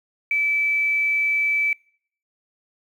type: tone with quantisation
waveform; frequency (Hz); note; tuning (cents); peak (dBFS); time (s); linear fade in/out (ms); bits
sine; 2310; D7; -29; -18; 0.31-1.73; 2; 8
effects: noise-tail reverb RT60 0.6 s tail -25 dB re dry

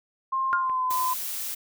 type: tone with pitch glide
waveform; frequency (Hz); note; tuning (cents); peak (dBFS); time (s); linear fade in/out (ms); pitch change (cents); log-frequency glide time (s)
sine; 1060 to 1017.4; C6 to C6; +22 to -49; -23; 0.32-1.14; 10; -71; 0.53-0.85
type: tone with exponential decay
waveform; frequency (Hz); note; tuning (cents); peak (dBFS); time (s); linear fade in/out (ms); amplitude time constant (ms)
sine; 1411; F6; +17; -18; 0.53-0.72; 0; 40
type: clicks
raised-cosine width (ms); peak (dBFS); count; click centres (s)
0.5; -27; 2; 0.697 / 0.91
type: noise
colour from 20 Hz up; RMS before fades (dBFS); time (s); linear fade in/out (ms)
blue; -32; 0.9-1.55; 10
effects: none

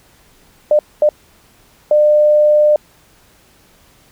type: tone bursts at uneven times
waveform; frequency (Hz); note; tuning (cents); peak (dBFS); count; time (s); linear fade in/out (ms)
sine; 600; D5; +37; -7; 3; 0.71-0.79 / 1.02-1.09 / 1.91-2.76; 2
effects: pink hiss -50 dBFS RMS until 4.11 s

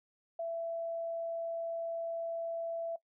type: tone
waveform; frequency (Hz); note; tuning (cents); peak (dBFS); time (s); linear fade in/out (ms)
sine; 667; E5; +20; -34; 0.39-2.96; 5
effects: noise-tail reverb RT60 0.1 s tail -19 dB re dry

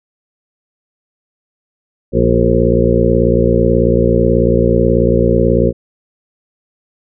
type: harmonic tone with a mistuned harmonic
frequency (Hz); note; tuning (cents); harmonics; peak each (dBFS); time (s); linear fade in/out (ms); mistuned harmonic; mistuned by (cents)
58.27; A#1; 0; 1 / 2 / 3 / 4 / 6 / 7 / 8 / 9; -17 / -17 / -17 / -17 / -17 / -17 / -17 / -17; 2.12-5.73; 50; 9; +32
effects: none

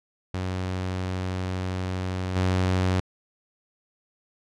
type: tone with level steps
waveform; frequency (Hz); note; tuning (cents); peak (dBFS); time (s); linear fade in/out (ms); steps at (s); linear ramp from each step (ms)
sawtooth; 92.5; F#2; 0; -23 / -17; 0.34-3; 0; 2.35; 20
effects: low-pass 6000 Hz 12 dB/octave

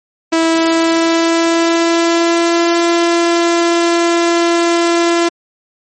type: tone with pitch glide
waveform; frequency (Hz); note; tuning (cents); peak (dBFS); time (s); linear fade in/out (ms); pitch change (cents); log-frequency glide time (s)
sawtooth; 327.5 to 340.2; E4 to F4; -11 to -45; -6; 0.32-5.29; 10; +66; 0.48-2.76
effects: MP3 32 kbps

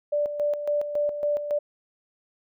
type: tone with tremolo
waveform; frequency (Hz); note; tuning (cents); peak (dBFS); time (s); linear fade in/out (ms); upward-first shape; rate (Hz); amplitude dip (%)
sine; 587.3; D5; 0; -21; 0.12-1.59; 10; square; 3.6; 60
effects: none

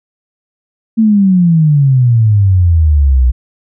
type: exponential sweep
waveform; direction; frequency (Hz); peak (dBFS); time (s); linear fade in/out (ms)
sine; down; 227.5 to 60; -5; 0.97-3.32; 20
effects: none

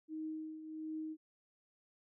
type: tone with tremolo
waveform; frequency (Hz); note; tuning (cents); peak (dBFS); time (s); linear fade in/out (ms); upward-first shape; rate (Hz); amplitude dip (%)
sine; 313.7; D#4; +14; -38; 0.08-1.17; 50; triangle; 1.4; 65
effects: none

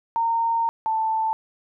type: tone pair in turn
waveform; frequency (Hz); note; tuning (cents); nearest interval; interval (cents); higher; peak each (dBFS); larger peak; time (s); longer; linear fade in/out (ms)
sine; 919 / 884; A#5 / A5; -25 / +8; minor second; 67; first; -19 / -20; first; 0.16-0.69 / 0.86-1.33; first; 0
effects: none

